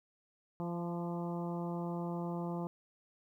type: harmonic tone with a mistuned harmonic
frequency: 172.1 Hz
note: F3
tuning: 25 cents flat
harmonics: 1 / 2 / 3 / 4 / 5 / 6 / 7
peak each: -37 / -42 / -46 / -47 / -47 / -50 / -55 dBFS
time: 0.6-2.67 s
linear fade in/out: 0 ms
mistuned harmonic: 5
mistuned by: +16 cents
effects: 12-bit